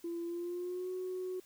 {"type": "tone with pitch glide", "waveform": "sine", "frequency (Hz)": [340, 368.6], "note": ["F4", "F#4"], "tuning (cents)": [-46, -7], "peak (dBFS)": -35, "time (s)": [0.04, 1.4], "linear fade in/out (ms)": 5, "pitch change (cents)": 139, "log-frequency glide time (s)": [0.24, 0.91], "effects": ["tanh soft clip ceiling -32 dBFS", "white hiss -63 dBFS RMS until 1.45 s"]}